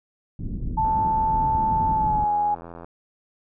pink low-pass noise, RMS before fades -29 dBFS, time 0.39-2.24 s, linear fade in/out 2 ms, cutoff 260 Hz, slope 24 dB/octave
sine tone with pitch glide, 880 to 830.6 Hz, A5 to G#5, 0 to 0 cents, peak -19 dBFS, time 0.77-2.55 s, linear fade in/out 10 ms, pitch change -100 cents, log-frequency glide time 1.91-2.32 s
click train, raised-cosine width 1 ms, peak -25 dBFS, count 170, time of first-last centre 0.85-2.845 s, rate 84.7 Hz
effects none

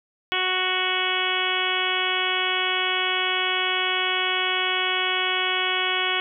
harmonic tone, 370 Hz, F#4, in tune, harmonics 1 / 2 / 3 / 4 / 5 / 6 / 7 / 8 / 9, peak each -32 / -32 / -30 / -30 / -32 / -28 / -31 / -28 / -29 dBFS, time 0.32-6.2 s, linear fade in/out 0 ms, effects none

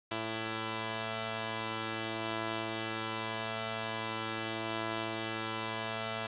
5% pulse tone pair together, 111.23 / 334.1 Hz, A2 / E4, +19 / +23 cents, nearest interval octave + perfect fifth, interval 1904 cents, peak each -26 dBFS, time 0.11-6.27 s, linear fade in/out 5 ms, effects resampled to 8000 Hz + 9-bit

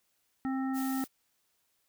harmonic tone, 264.9 Hz, C4, 22 cents sharp, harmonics 1 / 3 / 5 / 7, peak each -30 / -40 / -44 / -47 dBFS, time 0.45-1.04 s, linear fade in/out 0 ms
blue noise, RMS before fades -43 dBFS, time 0.73-1.08 s, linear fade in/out 50 ms
effects white hiss -75 dBFS RMS until 1.88 s

